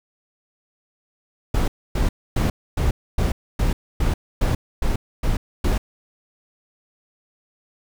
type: noise bursts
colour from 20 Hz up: brown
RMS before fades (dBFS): -19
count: 11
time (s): 1.54-5.78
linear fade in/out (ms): 5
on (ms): 140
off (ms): 270
effects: none